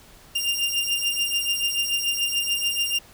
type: beating tone pair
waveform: sawtooth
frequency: 2794 / 2800.9 Hz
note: F7 / F7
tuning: 0 / +4 cents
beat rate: 6.9 Hz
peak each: -22 / -22 dBFS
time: 0.35-2.99 s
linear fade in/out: 10 ms
effects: pink hiss -50 dBFS RMS until 3.13 s